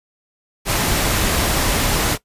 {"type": "noise", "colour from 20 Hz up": "pink", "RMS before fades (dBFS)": -18, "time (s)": [0.65, 2.18], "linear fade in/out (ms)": 50, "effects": ["noise-tail reverb RT60 0.1 s tail -18 dB re dry", "resampled to 32000 Hz"]}